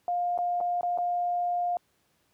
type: tone with dropouts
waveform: sine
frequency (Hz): 706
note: F5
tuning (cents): +19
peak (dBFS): -25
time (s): 0.08-1.77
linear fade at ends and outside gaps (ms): 1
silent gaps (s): 0.377-0.387 / 0.604-0.61 / 0.81-0.831 / 0.976-0.985
effects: pink hiss -70 dBFS RMS until 2.33 s + high-pass 80 Hz 12 dB/octave